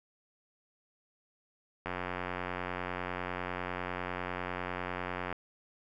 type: click train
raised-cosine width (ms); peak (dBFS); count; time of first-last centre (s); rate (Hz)
0.5; -20; 313; 1.86-5.327; 90
effects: none